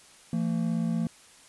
triangle tone pair together, 169.61 / 226.4 Hz, E3 / A3, +50 / +50 cents, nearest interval perfect fourth, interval 500 cents, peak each -26 dBFS, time 0.33-1.07 s, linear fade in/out 2 ms, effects white hiss -54 dBFS RMS until 1.48 s + resampled to 24000 Hz

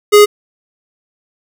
square tone, 415.3 Hz, G#4, in tune, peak -3 dBFS, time 0.12-0.26 s, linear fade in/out 20 ms, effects none

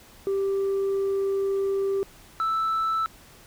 sine tone pair in turn, 392 / 1318.5 Hz, G4 / E6, 0 / 0 cents, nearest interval octave + major sixth, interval 2100 cents, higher second, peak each -20 dBFS, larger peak neither, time 0.27-2.03 / 2.4-3.06 s, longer first, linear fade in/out 0 ms, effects tanh soft clip ceiling -21 dBFS + pink hiss -51 dBFS RMS until 3.46 s

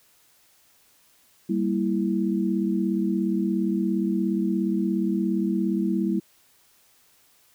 sine chord, E diminished, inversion first, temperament equal, 196 / 233.1 / 329.6 Hz, G3 / Bb3 / E4, 0 / 0 / 0 cents, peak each -24 / -28 / -26 dBFS, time 1.49-6.2 s, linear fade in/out 10 ms, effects white hiss -60 dBFS RMS until 7.54 s

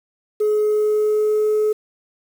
sine tone with pitch glide, 424 to 427.2 Hz, G#4 to G#4, +36 to +49 cents, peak -13 dBFS, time 0.4-1.73 s, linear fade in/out 10 ms, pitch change +13 cents, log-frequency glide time 0.67-1.48 s, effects tanh soft clip ceiling -13 dBFS + 7-bit

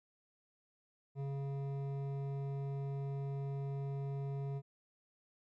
sine tone with hard clipping, 138.59 Hz, C#3, in tune, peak -39 dBFS, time 1.15-4.62 s, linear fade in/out 50 ms, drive 11 dB, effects none

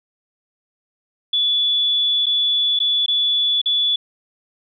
sine tone with dropouts, 3440 Hz, A7, 40 cents flat, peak -15 dBFS, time 1.33-3.96 s, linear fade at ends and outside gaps 5 ms, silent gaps 2.259-2.265 / 2.791-2.801 / 3.062-3.081 / 3.616-3.658 s, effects none

